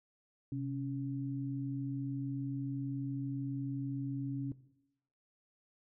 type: tone pair together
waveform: sine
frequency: 130.81 / 277.8 Hz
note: C3 / C#4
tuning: 0 / +4 cents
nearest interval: octave + minor second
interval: 1304 cents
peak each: -37 / -38 dBFS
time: 0.52-4.52 s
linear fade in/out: 2 ms
effects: noise-tail reverb RT60 0.8 s tail -17 dB re dry